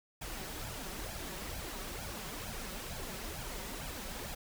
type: noise with flanger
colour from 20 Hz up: pink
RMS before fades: -42 dBFS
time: 0.21-4.35 s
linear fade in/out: 10 ms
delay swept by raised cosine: 1.2 to 5.4 ms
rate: 2.2 Hz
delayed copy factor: +0.65
effects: none